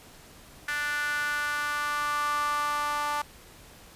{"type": "tone with high-pass filter sweep", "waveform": "sawtooth", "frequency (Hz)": 293.9, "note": "D4", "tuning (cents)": 1, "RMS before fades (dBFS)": -29, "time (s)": [0.68, 3.22], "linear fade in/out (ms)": 5, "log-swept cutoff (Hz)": [1600, 1000], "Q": 5.7, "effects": ["pink hiss -51 dBFS RMS until 3.95 s", "resampled to 32000 Hz"]}